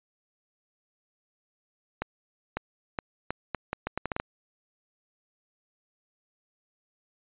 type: accelerating click train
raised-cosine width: 0.5 ms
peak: -14 dBFS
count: 12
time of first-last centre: 2.02-4.2 s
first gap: 550 ms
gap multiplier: 0.76
effects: resampled to 8000 Hz